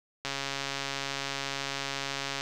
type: click train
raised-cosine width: 0.2 ms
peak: -15 dBFS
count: 299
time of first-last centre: 0.25-2.409 s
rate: 138 Hz
effects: none